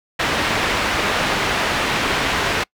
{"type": "low-pass noise", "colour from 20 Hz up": "white", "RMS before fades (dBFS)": -20, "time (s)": [0.19, 2.64], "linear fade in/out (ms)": 10, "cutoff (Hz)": 2400, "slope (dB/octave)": 12, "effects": ["noise-tail reverb RT60 0.1 s tail -26 dB re dry"]}